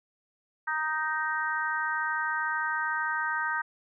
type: harmonic tone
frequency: 311.1 Hz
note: D#4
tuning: in tune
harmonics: 3 / 4 / 5 / 6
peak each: -33 / -34 / -30 / -35 dBFS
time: 0.67-3.62 s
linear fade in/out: 10 ms
effects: none